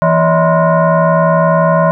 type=tone with frequency modulation; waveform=sine; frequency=237.8 Hz; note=A#3; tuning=35 cents sharp; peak=-7 dBFS; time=0.02-1.91 s; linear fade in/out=0 ms; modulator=404 Hz; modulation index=2.3; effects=none